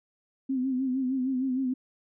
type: tone with vibrato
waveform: sine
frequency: 260 Hz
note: C4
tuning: 11 cents flat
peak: -25 dBFS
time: 0.49-1.74 s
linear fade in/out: 10 ms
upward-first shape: sine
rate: 6.5 Hz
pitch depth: 63 cents each way
effects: none